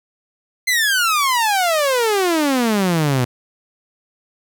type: exponential sweep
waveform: sawtooth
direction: down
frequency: 2093 to 120 Hz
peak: -11 dBFS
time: 0.67-3.25 s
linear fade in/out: 10 ms
effects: none